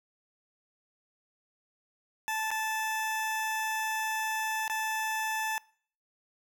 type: tone with dropouts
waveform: 20% pulse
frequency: 875 Hz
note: A5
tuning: 10 cents flat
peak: -25 dBFS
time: 2.28-5.58 s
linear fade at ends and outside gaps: 0 ms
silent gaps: 2.506-2.514 / 4.679-4.698 s
effects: noise-tail reverb RT60 0.5 s tail -23 dB re dry